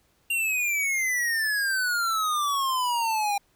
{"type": "exponential sweep", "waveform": "square", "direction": "down", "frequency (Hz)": [2788, 799], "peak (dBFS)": -24, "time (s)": [0.3, 3.38], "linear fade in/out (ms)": 5, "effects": ["pink hiss -66 dBFS RMS until 3.55 s"]}